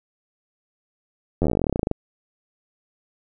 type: slowing click train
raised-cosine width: 2 ms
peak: -8 dBFS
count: 22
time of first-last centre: 1.42-1.914 s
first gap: 11 ms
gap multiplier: 1.07
effects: none